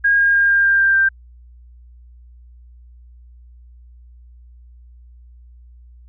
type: tone with pitch steps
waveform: sine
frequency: 1630 / 1620.6 / 1611.3 / 1602 / 1592.8 / 1583.6 / 1574.5 Hz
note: G#6 / G#6 / G6 / G6 / G6 / G6 / G6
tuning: -33 / -43 / +47 / +37 / +27 / +17 / +7 cents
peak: -11 dBFS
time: 0.04-1.09 s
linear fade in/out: 10 ms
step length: 150 ms
effects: added 60 Hz sine -41 dBFS peak until 6.08 s